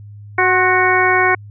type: harmonic tone with a mistuned harmonic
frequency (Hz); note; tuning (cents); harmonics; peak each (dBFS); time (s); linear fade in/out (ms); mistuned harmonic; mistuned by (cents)
370; F#4; 0; 1 / 2 / 3 / 4 / 5 / 6; -18 / -18 / -18 / -18 / -18 / -18; 0.38-1.35; 5; 3; -48
effects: added 103 Hz sine -33 dBFS peak until 1.5 s